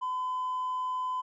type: tone with hard clipping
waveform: triangle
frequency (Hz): 1014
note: B5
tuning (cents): +45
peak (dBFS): -29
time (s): 0.01-1.22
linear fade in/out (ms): 20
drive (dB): 2
effects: resampled to 16000 Hz